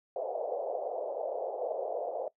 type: band-pass noise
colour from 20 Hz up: pink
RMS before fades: -35 dBFS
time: 0.16-2.28 s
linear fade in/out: 2 ms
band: 470 to 710 Hz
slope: 48 dB/octave
effects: noise-tail reverb RT60 0.1 s tail -19 dB re dry